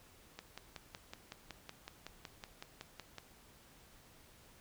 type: click train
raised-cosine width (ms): 0.2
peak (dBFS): -28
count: 16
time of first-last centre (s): 0.39-3.183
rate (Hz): 5.37
effects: pink hiss -62 dBFS RMS until 4.6 s